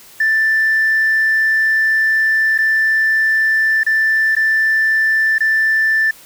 sine tone with dropouts, 1768 Hz, A6, 8 cents sharp, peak -10 dBFS, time 0.2-6.11 s, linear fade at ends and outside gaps 5 ms, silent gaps 2.579-2.586 / 3.834-3.864 / 4.352-4.365 / 5.383-5.405 s, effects tanh soft clip ceiling -8 dBFS + white hiss -42 dBFS RMS until 6.25 s

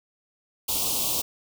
white band-stop noise, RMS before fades -26 dBFS, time 0.68-1.22 s, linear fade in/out 10 ms, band 1100 to 2700 Hz, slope 48 dB/octave, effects none

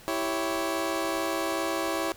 20% pulse chord, C# diminished, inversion first, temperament equal, 329.6 / 392 / 554.4 Hz, E4 / G4 / C#5, 0 / 0 / 0 cents, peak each -25 / -29 / -27 dBFS, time 0.08-2.12 s, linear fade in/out 0 ms, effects pink hiss -50 dBFS RMS until 2.16 s

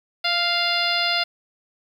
harmonic tone with a mistuned harmonic, 698.5 Hz, F5, in tune, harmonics 1 / 2 / 3 / 4 / 5 / 6 / 7, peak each -27 / -27 / -27 / -27 / -27 / -27 / -27 dBFS, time 0.24-1.24 s, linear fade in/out 10 ms, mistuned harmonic 1, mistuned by -19 cents, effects 8-bit

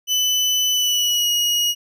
30% pulse tone with pitch glide, 3000 to 2893 Hz, F#7 to F#7, +23 to -40 cents, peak -14 dBFS, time 0.07-1.75 s, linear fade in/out 50 ms, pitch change -63 cents, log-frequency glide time 0.72-1.3 s, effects none

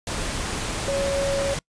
sine tone in noise, 555 Hz, C#5, 2 cents sharp, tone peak -22 dBFS, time 0.88-1.54 s, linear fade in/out 2 ms, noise pink, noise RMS -28 dBFS, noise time 0.07-1.59 s, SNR +3 dB, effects noise-tail reverb RT60 0.1 s tail -26 dB re dry + resampled to 22050 Hz

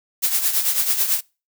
blue noise with tremolo, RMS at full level -17 dBFS, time 0.22-1.21 s, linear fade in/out 20 ms, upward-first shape triangle, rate 9.1 Hz, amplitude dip 70%, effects noise-tail reverb RT60 0.3 s tail -24 dB re dry

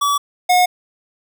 square tone pair in turn, 1144 / 724 Hz, D6 / F#5, -46 / -38 cents, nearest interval minor sixth, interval 792 cents, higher first, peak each -15 / -11 dBFS, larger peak second, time 0.01-0.18 / 0.49-0.66 s, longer neither, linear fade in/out 10 ms, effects none

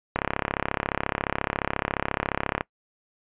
click train, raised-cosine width 0.5 ms, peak -8 dBFS, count 85, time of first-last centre 0.16-2.609 s, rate 34.3 Hz, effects noise-tail reverb RT60 0.1 s tail -23 dB re dry + resampled to 8000 Hz

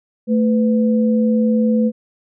sine tone pair together, 221.3 / 500 Hz, A3 / B4, +10 / +21 cents, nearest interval octave + major second, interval 1411 cents, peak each -13 / -20 dBFS, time 0.27-1.92 s, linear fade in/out 50 ms, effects none

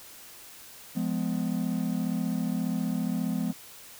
triangle chord, F diminished, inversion none, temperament just, 174.61 / 209.5 / 251.4 Hz, F3 / Ab3 / Cb4, 0 / +15 / +31 cents, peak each -29 / -29 / -29 dBFS, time 0.95-3.53 s, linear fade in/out 20 ms, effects white hiss -48 dBFS RMS until 3.99 s

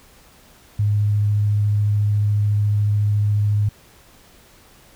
sine tone with vibrato, 103.83 Hz, G#2, in tune, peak -15 dBFS, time 0.79-3.69 s, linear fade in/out 5 ms, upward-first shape triangle, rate 14 Hz, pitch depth 11 cents each way, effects pink hiss -50 dBFS RMS until 4.95 s

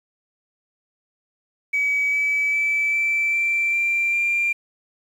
sine tone with pitch steps, 2277 / 2294 / 2311 / 2329 / 2346 / 2364 / 2382 Hz, C#7 / D7 / D7 / D7 / D7 / D7 / D7, +46 / -41 / -28 / -15 / -2 / +11 / +24 cents, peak -17 dBFS, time 1.73-4.53 s, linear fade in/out 10 ms, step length 400 ms, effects tanh soft clip ceiling -14 dBFS + 8-bit

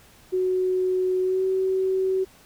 sine tone with pitch glide, 370 to 378.4 Hz, F#4 to F#4, 0 to +39 cents, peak -20 dBFS, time 0.32-2.25 s, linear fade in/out 20 ms, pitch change +39 cents, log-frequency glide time 1.22-1.44 s, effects pink hiss -53 dBFS RMS until 2.45 s

